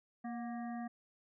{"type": "harmonic tone with a mistuned harmonic", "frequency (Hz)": 234.3, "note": "A#3", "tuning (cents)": 9, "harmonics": [1, 3, 5, 7, 8], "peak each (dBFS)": [-40, -45, -55, -58, -56], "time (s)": [0.24, 0.88], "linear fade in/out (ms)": 10, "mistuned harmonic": 3, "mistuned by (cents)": 48, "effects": []}